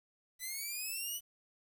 5% pulse linear sweep, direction up, 1973 to 2996 Hz, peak -29 dBFS, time 0.39-1.21 s, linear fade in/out 50 ms, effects 10-bit

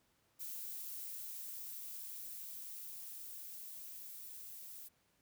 violet noise with level ramp, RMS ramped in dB -45 to -51 dBFS, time 0.39-4.89 s, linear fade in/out 20 ms, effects pink hiss -75 dBFS RMS until 5.21 s + high-pass 60 Hz 12 dB/octave

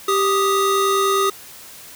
square tone pair together, 391.6 / 1244.5 Hz, G4 / D#6, -2 / 0 cents, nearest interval octave + minor sixth, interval 2002 cents, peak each -19 dBFS, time 0.08-1.3 s, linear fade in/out 5 ms, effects white hiss -40 dBFS RMS until 1.95 s

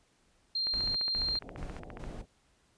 sine tone, 4186 Hz, C8, in tune, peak -29 dBFS, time 0.55-1.39 s, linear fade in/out 5 ms
click train, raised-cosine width 0.5 ms, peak -28 dBFS, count 21, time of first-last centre 0.67-2.04 s, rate 14.6 Hz
brown noise bursts, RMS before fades -41 dBFS, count 4, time 0.73-2.22 s, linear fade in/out 10 ms, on 230 ms, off 190 ms
pink low-pass noise, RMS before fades -47 dBFS, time 1.4-2.26 s, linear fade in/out 50 ms, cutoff 770 Hz, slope 48 dB/octave
effects pink hiss -69 dBFS RMS until 2.77 s + resampled to 22050 Hz

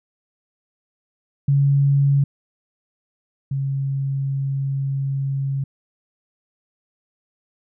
sine tone pair in turn, 140 / 136.96 Hz, C#3 / C#3, +18 / -20 cents, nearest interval unison, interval 38 cents, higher first, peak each -13 / -20 dBFS, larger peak first, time 1.48-2.24 / 3.51-5.64 s, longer second, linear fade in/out 5 ms, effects none

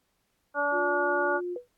harmonic tone, 288.6 Hz, D4, 30 cents flat, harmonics 1 / 2 / 3 / 4 / 5, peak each -39 / -29 / -31 / -33 / -28 dBFS, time 0.54-1.41 s, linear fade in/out 50 ms
sine tone, 354.9 Hz, F4, 28 cents sharp, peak -30 dBFS, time 0.71-1.58 s, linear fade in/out 50 ms
sine tone with exponential decay, 490 Hz, B4, 14 cents flat, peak -29 dBFS, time 1.56-1.68 s, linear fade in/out 2 ms, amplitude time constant 25 ms
effects pink hiss -74 dBFS RMS until 1.77 s + AAC 64 kbps

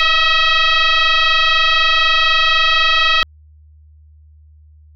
sine tone with frequency modulation, 655 Hz, E5, 11 cents flat, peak -10 dBFS, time 0-3.23 s, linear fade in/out 0 ms, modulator 643 Hz, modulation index 5.3, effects added 76 Hz sine -42 dBFS peak until 4.95 s

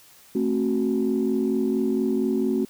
sine chord, F# diminished, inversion first, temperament just, 222 / 266.4 / 370 Hz, A3 / C4 / F#4, +16 / +31 / 0 cents, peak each -24 dBFS, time 0.35-2.65 s, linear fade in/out 5 ms, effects tanh soft clip ceiling -13 dBFS + white hiss -52 dBFS RMS until 2.69 s

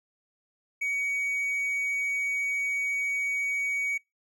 triangle tone, 2253 Hz, C#7, 28 cents sharp, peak -25 dBFS, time 0.81-3.98 s, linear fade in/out 10 ms, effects noise-tail reverb RT60 0.2 s tail -24 dB re dry

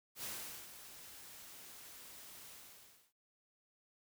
white noise with ADSR envelope, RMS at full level -43 dBFS, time 0.15-3.13 s, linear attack 86 ms, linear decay 430 ms, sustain -11 dB, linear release 640 ms, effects none

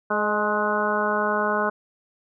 harmonic tone with a mistuned harmonic, 210.7 Hz, G#3, 25 cents sharp, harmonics 1 / 2 / 3 / 4 / 5 / 6 / 7, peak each -30 / -28 / -27 / -30 / -27 / -29 / -27 dBFS, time 0.1-1.7 s, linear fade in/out 10 ms, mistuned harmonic 3, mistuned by -28 cents, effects none

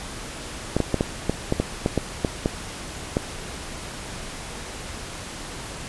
clicks, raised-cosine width 2 ms, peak -6 dBFS, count 12, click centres 0.766 / 0.803 / 0.943 / 1.009 / 1.296 / 1.524 / 1.6 / 1.861 / 1.977 / 2.248 / 2.459 / 3.169 s, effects pink hiss -35 dBFS RMS until 5.88 s + resampled to 24000 Hz

